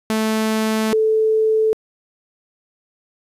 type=tone pair in turn; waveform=sawtooth / sine; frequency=219 / 438 Hz; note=A3 / A4; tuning=-8 / -8 cents; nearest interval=octave; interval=1200 cents; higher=second; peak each=-13 dBFS; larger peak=neither; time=0.1-0.93 / 0.93-1.73 s; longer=first; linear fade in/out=0 ms; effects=resampled to 32000 Hz + 9-bit